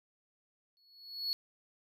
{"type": "tone with exponential growth", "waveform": "triangle", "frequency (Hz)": 4377, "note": "C#8", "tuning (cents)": -23, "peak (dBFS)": -28, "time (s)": [0.77, 1.33], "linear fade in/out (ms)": 0, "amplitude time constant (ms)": 120, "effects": []}